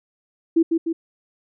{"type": "tone with echo", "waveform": "sine", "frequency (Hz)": 329.6, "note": "E4", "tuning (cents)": 0, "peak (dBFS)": -12, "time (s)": [0.56, 0.63], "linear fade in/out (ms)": 10, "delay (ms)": 150, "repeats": 2, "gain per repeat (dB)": -4, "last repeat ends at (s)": 0.93, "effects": []}